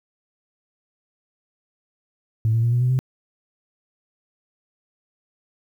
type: tone with pitch steps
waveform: sine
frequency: 110.9 / 114.35 / 117.9 / 121.57 / 125.35 / 129.24 Hz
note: A2 / A#2 / A#2 / B2 / B2 / C3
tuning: +14 / -33 / +20 / -27 / +26 / -21 cents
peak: -15 dBFS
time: 2.45-2.99 s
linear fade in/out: 0 ms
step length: 90 ms
effects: tanh soft clip ceiling -12 dBFS + 9-bit